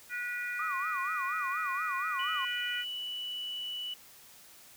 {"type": "harmonic tone", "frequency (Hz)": 486.5, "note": "B4", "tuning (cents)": -26, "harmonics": [3, 4, 5], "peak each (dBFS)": [-36, -38, -40], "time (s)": [0.09, 2.85], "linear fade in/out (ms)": 50}
{"type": "tone with vibrato", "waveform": "sine", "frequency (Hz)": 1166, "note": "D6", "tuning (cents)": -13, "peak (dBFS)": -33, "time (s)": [0.59, 2.45], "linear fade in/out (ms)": 5, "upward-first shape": "sine", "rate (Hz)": 4.2, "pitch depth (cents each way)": 170}
{"type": "tone", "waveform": "sine", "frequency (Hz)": 2960, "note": "F#7", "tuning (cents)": 0, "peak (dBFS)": -35, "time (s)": [2.19, 3.94], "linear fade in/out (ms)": 5}
{"effects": ["white hiss -55 dBFS RMS until 4.76 s"]}